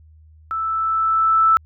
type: tone with level ramp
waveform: sine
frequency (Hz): 1318.5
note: E6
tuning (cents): 0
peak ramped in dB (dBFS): -21 to -10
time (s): 0.51-1.57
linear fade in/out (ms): 0
effects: added 78 Hz sine -45 dBFS peak until 1.65 s